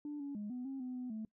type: tone with pitch steps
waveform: sine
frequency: 294.3 / 282.4 / 207.7 / 249.1 / 269.3 / 252.7 / 250.6 / 218.6 Hz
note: D4 / C#4 / G#3 / B3 / C#4 / B3 / B3 / A3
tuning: +4 / +32 / 0 / +15 / -50 / +40 / +25 / -11 cents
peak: -38 dBFS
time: 0.05-1.25 s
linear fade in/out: 2 ms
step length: 150 ms
effects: noise-tail reverb RT60 0.1 s tail -24 dB re dry + tanh soft clip ceiling -36 dBFS